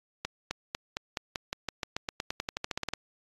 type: accelerating click train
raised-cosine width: 0.2 ms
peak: -14 dBFS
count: 22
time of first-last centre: 0.25-2.936 s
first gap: 260 ms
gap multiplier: 0.92
effects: AAC 32 kbps